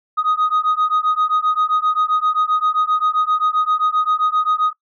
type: beating tone pair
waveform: sine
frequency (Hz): 1245 / 1252.6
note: D#6 / D#6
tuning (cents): +1 / +11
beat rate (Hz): 7.6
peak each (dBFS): -16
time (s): 0.17-4.73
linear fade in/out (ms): 20
effects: noise-tail reverb RT60 0.1 s tail -19 dB re dry + tanh soft clip ceiling -11 dBFS